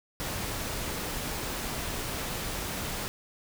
pink noise, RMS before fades -34 dBFS, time 0.2-3.08 s, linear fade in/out 0 ms, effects none

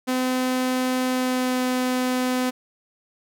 sawtooth tone with pitch glide, 255.4 to 253.3 Hz, C4 to B3, -42 to +44 cents, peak -17 dBFS, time 0.07-2.51 s, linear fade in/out 20 ms, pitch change -14 cents, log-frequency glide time 1.07-1.61 s, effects none

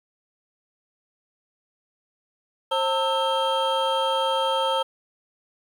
triangle tone cluster, 533 / 903 / 1307 / 3195 Hz, C5 / A5 / E6 / G7, +32 / +45 / -15 / +32 cents, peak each -23 / -23 / -27 / -27 dBFS, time 2.71-4.83 s, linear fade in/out 10 ms, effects 9-bit

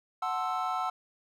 triangle chord, F# half-diminished seventh, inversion none, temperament equal, 740 / 880 / 1046.5 / 1318.5 Hz, F#5 / A5 / C6 / E6, 0 / 0 / 0 / 0 cents, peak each -31 / -36 / -35 / -31 dBFS, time 0.22-0.9 s, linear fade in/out 5 ms, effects none

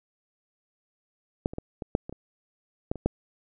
clicks, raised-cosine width 2 ms, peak -11 / -25 / -18 / -20 / -8 / -23 / -25 / -13 / -24 / -9 dBFS, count 10, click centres 1.459 / 1.535 / 1.584 / 1.822 / 1.951 / 2.095 / 2.126 / 2.915 / 2.957 / 3.06 s, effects none

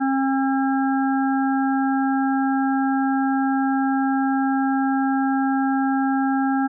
harmonic tone, 269 Hz, C4, 48 cents sharp, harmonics 1 / 3 / 5 / 6, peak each -19 / -24 / -31 / -31 dBFS, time 0-6.68 s, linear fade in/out 20 ms, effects none

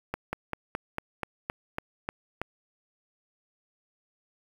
slowing click train, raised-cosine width 0.5 ms, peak -15 dBFS, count 10, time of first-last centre 0.14-2.416 s, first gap 190 ms, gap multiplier 1.07, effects 7-bit

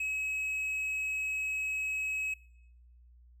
triangle tone with hard clipping, 2560 Hz, D#7, 49 cents sharp, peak -32 dBFS, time 0-2.34 s, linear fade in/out 5 ms, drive 6 dB, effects noise-tail reverb RT60 0.9 s tail -24 dB re dry + added 60 Hz sine -55 dBFS peak until 3.4 s

